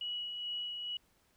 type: tone with tremolo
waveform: sine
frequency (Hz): 2924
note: F#7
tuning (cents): -21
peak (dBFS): -35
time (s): 0.01-0.97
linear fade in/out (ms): 2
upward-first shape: sine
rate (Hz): 2.3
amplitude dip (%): 35
effects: pink hiss -71 dBFS RMS until 1.36 s